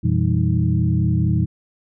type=tone cluster; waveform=sine; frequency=87.9 / 119.9 / 164.3 / 195.8 / 313.8 Hz; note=F2 / A#2 / E3 / G3 / D#4; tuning=+12 / +49 / -5 / -2 / +15 cents; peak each=-21 / -19 / -21 / -24 / -28 dBFS; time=0.03-1.46 s; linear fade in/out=20 ms; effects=none